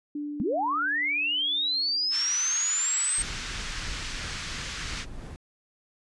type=tone with exponential decay; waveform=sine; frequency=293.7 Hz; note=D4; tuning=in tune; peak=-29 dBFS; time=0.15-2.96 s; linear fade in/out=5 ms; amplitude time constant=610 ms
type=linear sweep; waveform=sine; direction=up; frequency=179.4 to 8430 Hz; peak=-24 dBFS; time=0.4-3.22 s; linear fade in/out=0 ms
type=band-pass noise; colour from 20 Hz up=pink; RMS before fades=-37 dBFS; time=2.1-5.06 s; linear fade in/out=50 ms; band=1300 to 6900 Hz; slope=24 dB/octave
type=noise with tremolo; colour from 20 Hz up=brown; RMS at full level=-36 dBFS; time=3.18-5.36 s; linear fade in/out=0 ms; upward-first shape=triangle; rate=3 Hz; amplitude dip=40%
effects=resampled to 24000 Hz